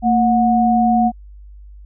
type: tone pair together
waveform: sine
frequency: 227.7 / 729.6 Hz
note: A#3 / F#5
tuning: -40 / -24 cents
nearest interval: octave + minor sixth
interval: 2016 cents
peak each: -14 dBFS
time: 0.02-1.12 s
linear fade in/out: 50 ms
effects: added 50 Hz sine -36 dBFS peak until 1.85 s